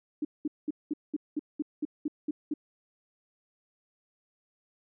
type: tone bursts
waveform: sine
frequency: 299.7 Hz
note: D4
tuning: 35 cents sharp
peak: -27 dBFS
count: 11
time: 0.22-2.539 s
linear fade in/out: 5 ms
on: 29 ms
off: 200 ms
effects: none